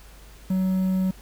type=tone with quantisation; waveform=triangle; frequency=187.5 Hz; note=F#3; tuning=23 cents sharp; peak=-18 dBFS; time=0.5-1.11 s; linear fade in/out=5 ms; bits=8; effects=added 50 Hz sine -45 dBFS peak until 1.21 s + pink hiss -51 dBFS RMS until 1.21 s